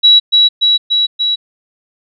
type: tone with echo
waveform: sine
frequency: 3900 Hz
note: B7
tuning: 23 cents flat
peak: -3 dBFS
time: 0.03-0.2 s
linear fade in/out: 20 ms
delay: 290 ms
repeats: 4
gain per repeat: -2 dB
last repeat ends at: 1.36 s
effects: none

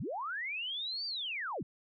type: linear two-way sweep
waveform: sine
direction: up then down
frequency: 84.2 to 4727 to 94.7 Hz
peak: -35 dBFS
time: 0-1.63 s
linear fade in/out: 5 ms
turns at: 1.06 s
effects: none

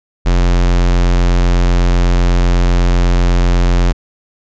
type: tone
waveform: square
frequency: 44.01 Hz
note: F1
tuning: 14 cents sharp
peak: -9 dBFS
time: 0.25-3.93 s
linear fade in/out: 20 ms
effects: resampled to 16000 Hz

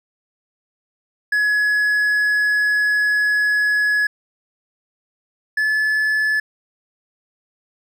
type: tone pair in turn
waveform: triangle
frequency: 1689 / 1725.5 Hz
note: G#6 / A6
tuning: +29 / -34 cents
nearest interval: unison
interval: 37 cents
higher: second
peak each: -13 / -14 dBFS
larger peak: first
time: 1.32-4.07 / 5.57-6.4 s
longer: first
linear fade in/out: 5 ms
effects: none

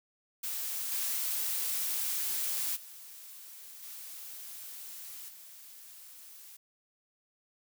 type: noise with level steps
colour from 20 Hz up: blue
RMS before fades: -36 / -33 / -49 / -45 / -51 dBFS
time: 0.43-6.57 s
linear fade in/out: 10 ms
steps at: 0.91 / 2.75 / 3.82 / 5.28 s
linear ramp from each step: 20 ms
effects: none

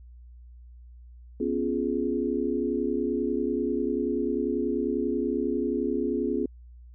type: chord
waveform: sine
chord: C# dominant seventh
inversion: third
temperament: equal with one note detuned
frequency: 246.9 / 277.2 / 349.2 / 419.2 Hz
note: B3 / C#4 / E#4 / G#4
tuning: 0 / 0 / 0 / +16 cents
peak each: -30 dBFS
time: 1.4-6.46 s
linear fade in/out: 5 ms
effects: added 60 Hz sine -45 dBFS peak until 6.94 s

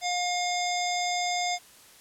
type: harmonic tone with a mistuned harmonic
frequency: 713 Hz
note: F5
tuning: 36 cents sharp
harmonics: 1 / 3 / 5 / 7 / 9 / 10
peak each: -28 / -33 / -35 / -36 / -38 / -38 dBFS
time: 0.01-1.59 s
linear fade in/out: 50 ms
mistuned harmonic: 10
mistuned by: +53 cents
effects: white hiss -53 dBFS RMS until 2 s + low-pass 12000 Hz 12 dB/octave

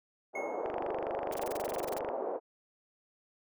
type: band-pass noise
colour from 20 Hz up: pink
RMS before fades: -36 dBFS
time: 0.33-2.4 s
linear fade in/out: 50 ms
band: 410 to 780 Hz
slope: 24 dB/octave
type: tone with exponential decay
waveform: triangle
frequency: 2177 Hz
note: C#7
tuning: 32 cents flat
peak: -35 dBFS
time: 0.35-0.79 s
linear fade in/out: 5 ms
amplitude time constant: 95 ms
type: click train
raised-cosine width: 0.5 ms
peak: -25 dBFS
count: 36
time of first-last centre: 0.66-2.089 s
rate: 24.5 Hz
type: noise bursts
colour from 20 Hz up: white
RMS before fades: -44 dBFS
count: 15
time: 1.32-1.986 s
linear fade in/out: 5 ms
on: 22 ms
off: 24 ms
effects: none

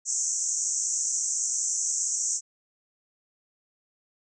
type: band-pass noise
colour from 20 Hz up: pink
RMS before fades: -28 dBFS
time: 0.05-2.41 s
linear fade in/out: 50 ms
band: 5900 to 7900 Hz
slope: 96 dB/octave
effects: none

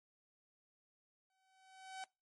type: tone with exponential growth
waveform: sawtooth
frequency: 760 Hz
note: F#5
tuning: 46 cents sharp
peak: -39 dBFS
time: 1.3-2.04 s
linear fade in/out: 1 ms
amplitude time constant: 160 ms
effects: noise-tail reverb RT60 0.3 s tail -26 dB re dry + MP3 48 kbps

